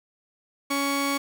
sawtooth tone pair together, 279.5 / 1118 Hz, C#4 / C#6, +14 / +14 cents, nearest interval 2 octaves, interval 2400 cents, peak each -22 dBFS, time 0.7-1.18 s, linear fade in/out 10 ms, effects 8-bit

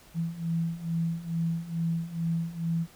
sine beating tone pair, 164.81 / 167.11 Hz, E3 / E3, 0 / +24 cents, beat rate 2.3 Hz, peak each -32 / -29 dBFS, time 0.14-2.87 s, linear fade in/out 50 ms, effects pink hiss -55 dBFS RMS until 2.95 s

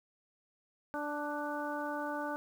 harmonic tone with a mistuned harmonic, 293.7 Hz, D4, in tune, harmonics 1 / 2 / 3 / 4 / 5, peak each -40 / -40 / -40 / -44 / -42 dBFS, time 0.94-2.36 s, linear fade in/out 0 ms, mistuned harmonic 5, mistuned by +17 cents, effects 10-bit

